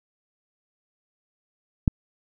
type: click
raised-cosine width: 5 ms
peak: -5 dBFS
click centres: 1.878 s
effects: none